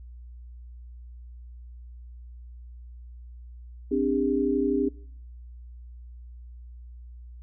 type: chord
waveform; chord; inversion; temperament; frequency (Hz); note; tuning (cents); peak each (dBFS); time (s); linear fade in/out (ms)
sine; C suspended second; none; equal with one note detuned; 261.6 / 293.7 / 401.4; C4 / D4 / G4; 0 / 0 / +41; -26; 3.91-4.89; 10
effects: noise-tail reverb RT60 0.6 s tail -23 dB re dry + added 60 Hz sine -41 dBFS peak until 7.42 s